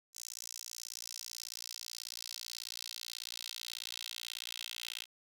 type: tone with high-pass filter sweep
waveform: 10% pulse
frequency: 58.27 Hz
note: A#1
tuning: in tune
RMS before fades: -45 dBFS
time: 0.13-5.06 s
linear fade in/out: 50 ms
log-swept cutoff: 6200 to 3200 Hz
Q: 2.8
effects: 11-bit